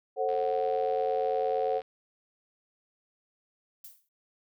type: chord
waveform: sine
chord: F# diminished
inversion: first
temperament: just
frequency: 444 / 532.8 / 740 Hz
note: A4 / C5 / F#5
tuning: +16 / +31 / 0 cents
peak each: -30 dBFS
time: 0.16-1.82 s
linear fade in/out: 50 ms
type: click train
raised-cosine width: 0.3 ms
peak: -33 dBFS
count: 124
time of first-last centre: 0.29-1.818 s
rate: 80.5 Hz
type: noise with exponential decay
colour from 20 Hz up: violet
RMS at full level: -42 dBFS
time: 3.84-4.09 s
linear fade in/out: 5 ms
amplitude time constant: 53 ms
effects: none